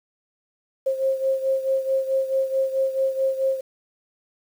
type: beating tone pair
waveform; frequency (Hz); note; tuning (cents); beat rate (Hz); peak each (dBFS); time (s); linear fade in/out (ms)
sine; 532 / 536.6; C5 / C5; +29 / +44; 4.6; -21 / -26; 0.86-3.61; 10
effects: 8-bit